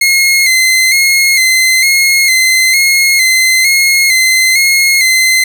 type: tone with vibrato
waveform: sawtooth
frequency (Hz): 2108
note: C7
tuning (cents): +12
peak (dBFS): -3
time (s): 0.01-5.44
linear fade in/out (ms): 5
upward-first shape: square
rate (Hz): 1.1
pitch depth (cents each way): 40
effects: none